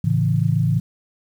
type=chord; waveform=sine; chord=A major; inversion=none; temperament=equal; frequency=110 / 138.59 / 164.81 Hz; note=A2 / C#3 / E3; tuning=0 / 0 / 0 cents; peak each=-20 dBFS; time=0.04-0.8 s; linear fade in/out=5 ms; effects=8-bit